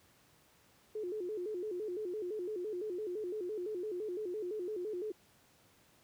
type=tone with vibrato; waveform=sine; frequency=391.5 Hz; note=G4; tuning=2 cents flat; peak=-36 dBFS; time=0.95-5.12 s; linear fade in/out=5 ms; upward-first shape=square; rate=5.9 Hz; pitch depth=160 cents each way; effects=pink hiss -66 dBFS RMS until 6.03 s + high-pass 80 Hz 12 dB/octave